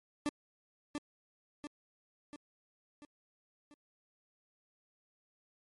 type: tone with echo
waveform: 40% pulse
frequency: 293.7 Hz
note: D4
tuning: in tune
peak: -30 dBFS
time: 0.26-0.29 s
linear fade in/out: 0 ms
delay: 690 ms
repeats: 5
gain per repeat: -5 dB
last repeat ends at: 3.74 s
effects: MP3 48 kbps